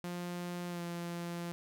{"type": "tone with pitch glide", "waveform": "sawtooth", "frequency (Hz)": [175.9, 172.08], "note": ["F3", "F3"], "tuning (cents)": [13, -25], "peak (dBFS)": -34, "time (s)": [0.04, 1.52], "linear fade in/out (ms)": 0, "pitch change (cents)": -38, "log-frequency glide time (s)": [0.69, 0.81], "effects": []}